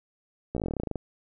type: slowing click train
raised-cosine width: 2 ms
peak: -17 dBFS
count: 16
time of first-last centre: 0.55-0.957 s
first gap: 15 ms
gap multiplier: 1.08
effects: none